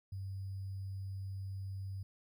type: tone with sample-and-hold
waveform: sine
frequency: 96.5 Hz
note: G2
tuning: 27 cents flat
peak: -39 dBFS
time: 0.12-2.03 s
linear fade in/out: 5 ms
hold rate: 4900 Hz
effects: none